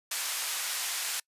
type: band-pass noise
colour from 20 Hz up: white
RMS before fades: -33 dBFS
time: 0.11-1.2 s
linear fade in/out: 5 ms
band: 940 to 11000 Hz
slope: 12 dB/octave
effects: noise-tail reverb RT60 0.1 s tail -26 dB re dry + resampled to 32000 Hz